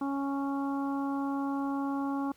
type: harmonic tone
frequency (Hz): 277.2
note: C#4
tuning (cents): 0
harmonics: 1 / 2 / 3 / 4 / 5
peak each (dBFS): -30 / -44 / -38 / -40 / -47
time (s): 0.01-2.32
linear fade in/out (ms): 5
effects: pink hiss -63 dBFS RMS until 2.36 s